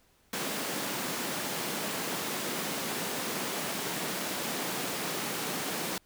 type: high-pass noise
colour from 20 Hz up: pink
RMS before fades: -34 dBFS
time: 0.33-5.98 s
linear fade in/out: 2 ms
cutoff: 170 Hz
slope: 24 dB/octave
effects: pink hiss -66 dBFS RMS until 6.05 s